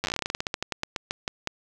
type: slowing click train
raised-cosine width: 0.2 ms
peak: -10 dBFS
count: 24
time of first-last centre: 0.04-1.473 s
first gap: 9 ms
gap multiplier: 1.15
effects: none